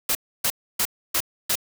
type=noise bursts; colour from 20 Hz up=white; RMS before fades=-22 dBFS; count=5; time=0.09-1.555 s; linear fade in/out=5 ms; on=61 ms; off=290 ms; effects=none